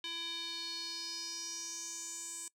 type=tone with band-pass filter sweep; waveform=square; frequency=334.8 Hz; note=E4; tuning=27 cents sharp; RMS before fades=-42 dBFS; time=0.04-2.48 s; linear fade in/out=2 ms; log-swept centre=3400 to 8000 Hz; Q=5.4; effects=noise-tail reverb RT60 0.1 s tail -21 dB re dry